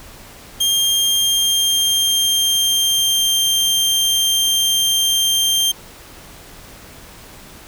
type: tone with pitch glide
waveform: sawtooth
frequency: 3202 to 3171 Hz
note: G7 to G7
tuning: +36 to +19 cents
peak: -11 dBFS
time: 0.6-5.72 s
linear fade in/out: 10 ms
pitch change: -17 cents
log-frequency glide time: 1.02-3.37 s
effects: pink hiss -40 dBFS RMS until 7.67 s